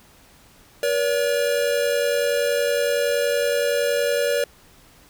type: tone pair together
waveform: square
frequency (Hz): 479.4 / 570.1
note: A#4 / C#5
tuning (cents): +48 / +48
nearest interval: minor third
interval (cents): 300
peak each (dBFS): -23 / -22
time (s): 0.83-4.44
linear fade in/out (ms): 2
effects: pink hiss -52 dBFS RMS until 5.09 s

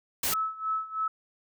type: noise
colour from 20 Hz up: white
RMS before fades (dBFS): -28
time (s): 0.23-0.34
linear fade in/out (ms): 5
type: tone with tremolo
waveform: sine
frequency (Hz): 1300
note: E6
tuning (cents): -24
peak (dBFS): -25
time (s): 0.32-1.08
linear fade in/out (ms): 5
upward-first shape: sine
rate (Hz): 3.1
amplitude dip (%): 85
effects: none

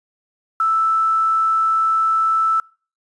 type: tone with quantisation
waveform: sine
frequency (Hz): 1319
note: E6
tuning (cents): +1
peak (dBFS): -14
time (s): 0.6-2.6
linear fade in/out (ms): 2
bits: 7
effects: noise-tail reverb RT60 0.4 s tail -26 dB re dry + resampled to 22050 Hz

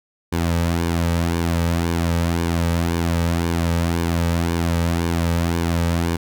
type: tone with flanger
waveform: sawtooth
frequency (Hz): 84.4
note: E2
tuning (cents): +41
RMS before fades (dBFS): -20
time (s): 0.32-6.17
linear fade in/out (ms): 10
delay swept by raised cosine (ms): 1.5 to 2.9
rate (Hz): 1.9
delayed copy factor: -0.55
effects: none

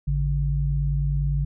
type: tone pair together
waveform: sine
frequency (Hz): 53.64 / 143.2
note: A1 / D3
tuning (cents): -43 / -43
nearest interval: octave + perfect fourth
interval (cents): 1700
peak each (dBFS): -23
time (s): 0.07-1.45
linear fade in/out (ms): 10
effects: none

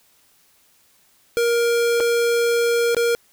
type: tone with dropouts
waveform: square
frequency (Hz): 470.3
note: A#4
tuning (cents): +15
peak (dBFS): -17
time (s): 1.37-3.15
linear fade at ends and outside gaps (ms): 0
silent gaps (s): 2.001-2.005 / 2.947-2.967
effects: white hiss -58 dBFS RMS until 3.32 s

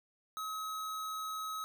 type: tone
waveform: square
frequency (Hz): 1278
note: D#6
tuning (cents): +46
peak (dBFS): -38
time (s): 0.37-1.64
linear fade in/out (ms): 0
effects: none

